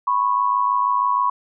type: tone pair together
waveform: sine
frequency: 991 / 1097.3 Hz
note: B5 / C#6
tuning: +6 / -18 cents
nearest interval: major second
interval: 176 cents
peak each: -19 dBFS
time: 0.07-1.3 s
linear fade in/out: 5 ms
effects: none